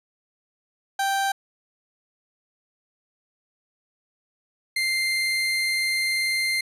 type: tone pair in turn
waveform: 30% pulse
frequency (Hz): 784 / 2093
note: G5 / C7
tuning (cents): 0 / 0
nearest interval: octave + perfect fourth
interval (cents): 1700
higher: second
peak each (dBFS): -19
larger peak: neither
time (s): 0.99-1.32 / 4.76-6.61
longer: second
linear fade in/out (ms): 5
effects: resampled to 32000 Hz